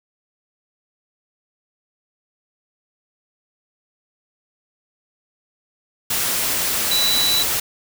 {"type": "tone in noise", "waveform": "sine", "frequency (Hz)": 3951, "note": "B7", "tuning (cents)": 0, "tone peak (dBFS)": -17, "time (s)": [6.91, 7.43], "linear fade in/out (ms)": 5, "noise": "white", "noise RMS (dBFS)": -21, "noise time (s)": [6.1, 7.6], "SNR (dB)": 1, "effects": []}